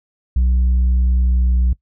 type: tone with pitch glide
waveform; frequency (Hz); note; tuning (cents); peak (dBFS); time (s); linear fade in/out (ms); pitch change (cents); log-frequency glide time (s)
sine; 62.1 to 61.49; B1 to B1; +10 to -7; -9; 0.36-1.73; 5; -17; 1.2-1.57
effects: noise-tail reverb RT60 0.1 s tail -21 dB re dry + tanh soft clip ceiling -11 dBFS

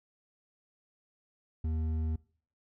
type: tone with hard clipping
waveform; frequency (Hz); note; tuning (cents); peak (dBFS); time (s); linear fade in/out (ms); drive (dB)
sine; 79.5; D#2; +38; -31; 1.64-2.16; 5; 7
effects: noise-tail reverb RT60 0.5 s tail -23 dB re dry

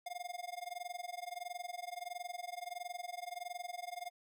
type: tone with amplitude modulation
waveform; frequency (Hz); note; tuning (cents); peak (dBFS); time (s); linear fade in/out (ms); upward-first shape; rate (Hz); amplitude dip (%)
square; 710; F5; +28; -39; 0.06-4.1; 5; sine; 21.5; 95
effects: none

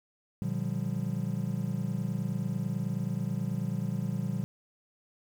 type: chord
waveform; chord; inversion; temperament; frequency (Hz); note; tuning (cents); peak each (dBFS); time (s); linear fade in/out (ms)
triangle; G minor seventh; first; just; 117.6 / 147 / 176.4 / 196; Bb2 / D3 / F3 / G3; +16 / +2 / +18 / 0; -33; 0.42-4.44; 0
effects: 9-bit

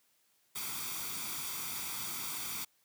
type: noise with comb filter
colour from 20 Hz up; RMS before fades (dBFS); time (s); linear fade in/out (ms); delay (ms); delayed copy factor
white; -39; 0.55-2.65; 10; 0.86; +0.65
effects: white hiss -72 dBFS RMS until 2.84 s + high-pass 100 Hz 12 dB/octave

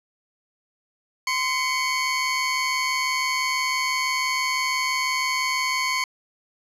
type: tone pair together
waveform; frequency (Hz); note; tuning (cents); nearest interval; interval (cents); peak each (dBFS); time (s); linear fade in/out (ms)
25% pulse; 1035.5 / 2217; C6 / C#7; -18 / 0; octave + minor second; 1318; -21; 1.27-6.04; 2
effects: low-pass 10000 Hz 12 dB/octave

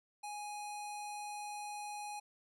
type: tone with low-pass filter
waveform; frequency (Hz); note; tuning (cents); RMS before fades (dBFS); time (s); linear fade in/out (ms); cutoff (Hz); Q
square; 830.6; G#5; 0; -44; 0.23-2.2; 10; 9700; 2
effects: none

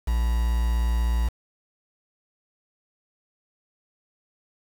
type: tone with quantisation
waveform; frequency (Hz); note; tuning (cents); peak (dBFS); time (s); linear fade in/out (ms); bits
triangle; 58.27; A#1; 0; -18; 0.07-1.29; 10; 6
effects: none

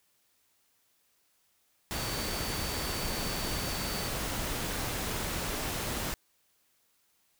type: tone in noise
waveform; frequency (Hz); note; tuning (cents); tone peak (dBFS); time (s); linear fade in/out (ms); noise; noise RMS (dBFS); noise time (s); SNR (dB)
sine; 4544; C#8; +42; -41; 1.95-4.08; 0; pink; -34; 1.91-6.14; -10
effects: white hiss -71 dBFS RMS until 7.39 s

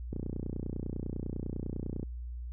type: click train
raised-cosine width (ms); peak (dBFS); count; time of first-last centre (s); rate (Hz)
3; -22; 58; 0.13-2.03; 30
effects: added 60 Hz sine -37 dBFS peak until 2.52 s

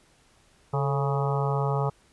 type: harmonic tone with a mistuned harmonic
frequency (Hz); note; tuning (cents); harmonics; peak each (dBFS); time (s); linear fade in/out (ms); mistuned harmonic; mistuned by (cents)
138.59; C#3; 0; 1 / 3 / 4 / 5 / 6 / 7 / 8 / 9; -25 / -31 / -35 / -36 / -33 / -36 / -37 / -36; 0.73-1.9; 10; 3; +61
effects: pink hiss -61 dBFS RMS until 2.12 s + resampled to 24000 Hz

